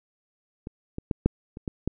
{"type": "clicks", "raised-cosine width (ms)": 3, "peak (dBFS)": [-22, -19, -12, -6, -25, -17, -13], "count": 7, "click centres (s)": [0.671, 0.984, 1.112, 1.26, 1.571, 1.678, 1.876], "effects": []}